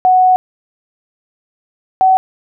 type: tone pair in turn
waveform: sine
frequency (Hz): 740 / 755.1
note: F#5 / F#5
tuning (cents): 0 / +35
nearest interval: unison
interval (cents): 35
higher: second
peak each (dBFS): -6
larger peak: neither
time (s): 0.05-0.36 / 2.01-2.17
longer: first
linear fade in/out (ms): 0
effects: none